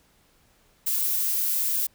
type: noise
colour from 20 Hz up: violet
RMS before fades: -25 dBFS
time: 0.86-1.87 s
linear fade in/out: 10 ms
effects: pink hiss -62 dBFS RMS until 1.94 s